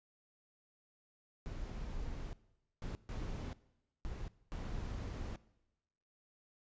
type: noise bursts at uneven times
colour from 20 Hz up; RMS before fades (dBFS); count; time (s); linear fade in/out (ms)
brown; -42; 5; 1.46-2.33 / 2.82-2.95 / 3.09-3.53 / 4.05-4.28 / 4.52-5.36; 0
effects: noise-tail reverb RT60 1.0 s tail -20 dB re dry + resampled to 16000 Hz